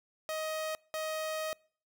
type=tone bursts at uneven times; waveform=sawtooth; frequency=628 Hz; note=D#5; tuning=16 cents sharp; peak=-30 dBFS; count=2; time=0.29-0.75 / 0.94-1.53 s; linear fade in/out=0 ms; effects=noise-tail reverb RT60 0.5 s tail -26 dB re dry